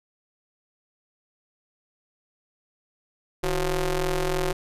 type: ring-modulated tone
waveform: sawtooth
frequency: 175.4 Hz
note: F3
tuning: 8 cents sharp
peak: -16 dBFS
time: 3.43-4.53 s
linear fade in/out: 10 ms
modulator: 197 Hz
effects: resampled to 32000 Hz